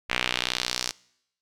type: tone with band-pass filter sweep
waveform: sawtooth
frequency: 61.74 Hz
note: B1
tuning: in tune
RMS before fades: -29 dBFS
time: 0.09-0.92 s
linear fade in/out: 20 ms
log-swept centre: 2400 to 5700 Hz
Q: 1.9
effects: noise-tail reverb RT60 0.8 s tail -24 dB re dry